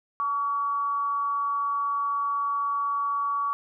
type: tone with amplitude modulation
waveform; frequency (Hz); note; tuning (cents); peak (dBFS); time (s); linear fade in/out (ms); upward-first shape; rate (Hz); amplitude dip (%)
sine; 1134; C#6; +39; -22; 0.2-3.53; 0; sine; 250; 40
effects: none